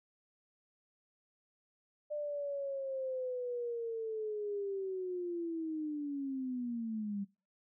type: linear sweep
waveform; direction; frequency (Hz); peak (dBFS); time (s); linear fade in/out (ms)
sine; down; 598 to 196; -35; 2.1-7.25; 20
effects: noise-tail reverb RT60 0.3 s tail -22 dB re dry